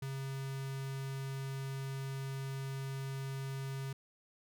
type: tone with notch filter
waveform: square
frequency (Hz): 135.3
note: C#3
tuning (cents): -42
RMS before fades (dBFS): -40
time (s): 0.02-3.93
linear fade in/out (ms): 5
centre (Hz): 580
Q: 1.4
effects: none